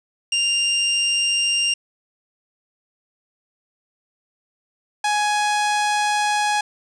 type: tone pair in turn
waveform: sawtooth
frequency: 2794 / 835.2 Hz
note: F7 / G#5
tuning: 0 / +10 cents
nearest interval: octave + major sixth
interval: 2090 cents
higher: first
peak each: -14 dBFS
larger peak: neither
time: 0.32-1.74 / 5.04-6.61 s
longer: second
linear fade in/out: 5 ms
effects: resampled to 22050 Hz + 7-bit